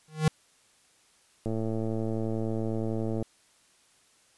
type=tone with exponential growth; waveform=square; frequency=155.56 Hz; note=D#3; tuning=in tune; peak=-18 dBFS; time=0.08-0.28 s; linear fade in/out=2 ms; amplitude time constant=42 ms
type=click train; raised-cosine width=2 ms; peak=-19 dBFS; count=197; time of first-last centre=1.46-3.226 s; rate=111 Hz
effects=white hiss -63 dBFS RMS until 4.37 s + resampled to 24000 Hz